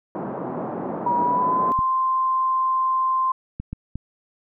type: band-pass noise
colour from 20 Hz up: pink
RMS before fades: -29 dBFS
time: 0.15-1.72 s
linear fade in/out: 0 ms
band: 170 to 1000 Hz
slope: 24 dB/octave
type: tone with pitch glide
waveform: sine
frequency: 963 to 1044.1 Hz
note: B5 to C6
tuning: -44 to -4 cents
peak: -18 dBFS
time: 1.06-3.32 s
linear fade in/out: 5 ms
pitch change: +140 cents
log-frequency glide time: 1.19-1.73 s
type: clicks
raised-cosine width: 5 ms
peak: -17 dBFS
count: 4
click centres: 1.79 / 3.6 / 3.73 / 3.956 s
effects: none